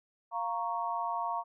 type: chord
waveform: sine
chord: Bb minor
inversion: second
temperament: equal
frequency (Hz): 698.5 / 932.3 / 1108.7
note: F5 / Bb5 / Db6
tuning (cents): 0 / 0 / 0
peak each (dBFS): -36 / -34 / -36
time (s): 0.31-1.44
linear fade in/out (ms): 50
effects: none